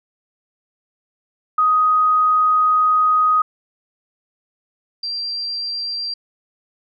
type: tone pair in turn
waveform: sine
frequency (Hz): 1251 / 4723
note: D#6 / D8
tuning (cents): +9 / +9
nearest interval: octave + major seventh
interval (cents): 2300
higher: second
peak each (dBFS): -12 / -22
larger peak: first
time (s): 1.58-3.42 / 5.03-6.14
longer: first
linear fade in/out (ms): 5
effects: none